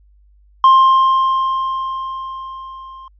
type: tone with level ramp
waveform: triangle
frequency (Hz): 1057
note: C6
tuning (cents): +17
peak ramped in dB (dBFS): -3 to -32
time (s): 0.64-3.08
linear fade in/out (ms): 2
effects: added 50 Hz sine -47 dBFS peak until 3.19 s + resampled to 11025 Hz